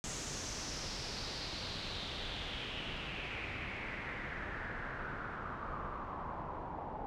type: noise with low-pass filter sweep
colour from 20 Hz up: pink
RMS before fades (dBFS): -42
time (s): 0.04-7.06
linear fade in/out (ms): 0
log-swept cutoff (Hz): 7000 to 830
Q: 3.8
effects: none